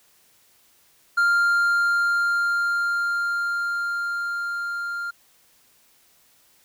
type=tone with level ramp; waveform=triangle; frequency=1396.9 Hz; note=F6; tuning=in tune; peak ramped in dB=-14 to -25 dBFS; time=1.17-5.11 s; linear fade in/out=10 ms; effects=white hiss -59 dBFS RMS until 6.64 s